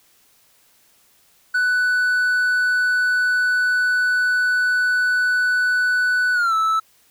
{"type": "tone with pitch glide", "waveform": "triangle", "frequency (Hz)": [1489, 1311.3], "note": ["F#6", "E6"], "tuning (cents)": [11, -9], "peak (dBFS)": -14, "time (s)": [1.54, 6.8], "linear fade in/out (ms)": 10, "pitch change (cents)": -220, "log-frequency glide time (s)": [6.34, 6.54], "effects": ["white hiss -57 dBFS RMS until 7.1 s"]}